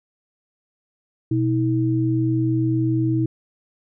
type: tone pair together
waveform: sine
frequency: 123.47 / 320.8 Hz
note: B2 / E4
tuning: 0 / -47 cents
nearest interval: octave + perfect fourth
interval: 1653 cents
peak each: -20 dBFS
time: 1.31-3.26 s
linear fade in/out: 5 ms
effects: none